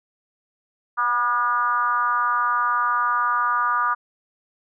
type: tone with frequency modulation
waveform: sine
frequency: 1208 Hz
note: D6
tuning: 48 cents sharp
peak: -18 dBFS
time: 0.97-3.95 s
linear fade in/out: 20 ms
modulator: 234 Hz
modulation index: 1
effects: none